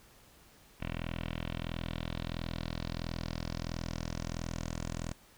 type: tone with low-pass filter sweep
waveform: 10% pulse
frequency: 41.49 Hz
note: E1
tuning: 12 cents sharp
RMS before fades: -38 dBFS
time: 0.8-5.13 s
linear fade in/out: 10 ms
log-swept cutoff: 2700 to 7400 Hz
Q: 2.9
effects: pink hiss -60 dBFS RMS until 5.37 s